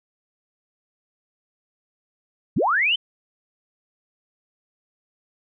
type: linear sweep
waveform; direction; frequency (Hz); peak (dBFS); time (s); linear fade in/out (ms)
sine; up; 92.5 to 3136; -17; 2.56-2.96; 10
effects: none